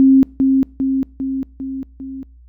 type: tone with echo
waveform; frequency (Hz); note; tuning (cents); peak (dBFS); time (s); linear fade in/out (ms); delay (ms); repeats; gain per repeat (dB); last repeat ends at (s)
sine; 267.2; C4; +36; -6; 0-0.23; 0; 400; 5; -4; 2.23
effects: noise-tail reverb RT60 0.4 s tail -25 dB re dry + added 60 Hz sine -41 dBFS peak until 2.48 s